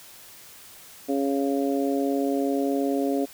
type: harmonic tone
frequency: 138.59 Hz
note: C#3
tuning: in tune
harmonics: 2 / 3 / 4 / 5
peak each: -24 / -28 / -30 / -32 dBFS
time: 1.08-3.26 s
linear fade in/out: 20 ms
effects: white hiss -47 dBFS RMS until 3.33 s